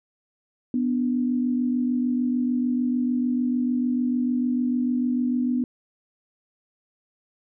sine tone pair together, 247 / 293.7 Hz, B3 / D4, 0 / 0 cents, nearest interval minor third, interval 300 cents, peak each -21 / -29 dBFS, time 0.74-5.64 s, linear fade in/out 2 ms, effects none

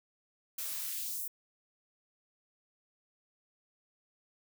blue noise with high-pass filter sweep, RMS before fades -38 dBFS, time 0.58-1.28 s, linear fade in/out 5 ms, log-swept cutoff 260 to 11000 Hz, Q 0.88, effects none

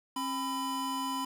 square tone pair together, 268.3 / 1000 Hz, C4 / B5, +44 / +21 cents, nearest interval octave + major seventh, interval 2277 cents, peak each -37 / -34 dBFS, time 0.16-1.25 s, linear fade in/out 5 ms, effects 11-bit

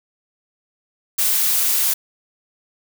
blue noise, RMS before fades -18 dBFS, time 1.18-1.94 s, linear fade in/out 10 ms, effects none

